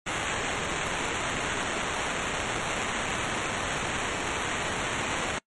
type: noise with sample-and-hold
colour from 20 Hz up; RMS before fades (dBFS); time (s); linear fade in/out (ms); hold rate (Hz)
white; -30; 0.06-5.39; 10; 4900
effects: noise-tail reverb RT60 0.1 s tail -26 dB re dry + MP3 48 kbps